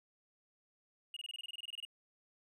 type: tone bursts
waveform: triangle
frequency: 2861 Hz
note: F7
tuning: 41 cents sharp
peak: -40 dBFS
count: 15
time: 1.14-1.851 s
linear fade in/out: 2 ms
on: 25 ms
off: 24 ms
effects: none